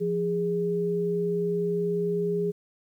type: tone pair together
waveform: sine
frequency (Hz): 173.1 / 411.7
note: F3 / G#4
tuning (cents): -15 / -15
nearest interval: octave + minor third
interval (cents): 1500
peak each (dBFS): -29 / -25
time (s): 0-2.52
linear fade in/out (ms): 20
effects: 10-bit